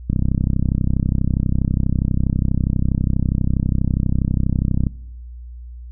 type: click train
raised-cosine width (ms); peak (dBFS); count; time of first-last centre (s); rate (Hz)
5; -6; 155; 0.1-4.868; 32.3
effects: noise-tail reverb RT60 0.9 s tail -21 dB re dry + added 60 Hz sine -32 dBFS peak until 5.91 s